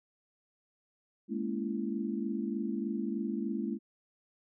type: chord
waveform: sine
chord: A# half-diminished seventh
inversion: third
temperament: just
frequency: 209.8 / 233.1 / 279.7 / 335.6 Hz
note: G#3 / A#3 / C#4 / E4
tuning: +18 / 0 / +16 / +31 cents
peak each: -35 / -37 / -39 / -38 dBFS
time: 1.28-3.79 s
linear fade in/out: 50 ms
effects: none